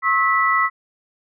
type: tone cluster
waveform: sine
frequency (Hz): 1086 / 1297 / 1970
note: C#6 / E6 / B6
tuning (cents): -36 / -28 / -5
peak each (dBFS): -19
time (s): 0.02-0.7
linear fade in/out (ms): 50
effects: none